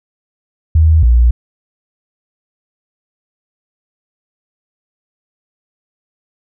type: tone pair in turn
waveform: sine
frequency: 79.5 / 59.56 Hz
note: D#2 / A#1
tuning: +38 / +38 cents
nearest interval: perfect fourth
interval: 500 cents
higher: first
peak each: -5 dBFS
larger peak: neither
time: 0.75-1.03 / 1.03-1.31 s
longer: neither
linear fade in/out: 5 ms
effects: none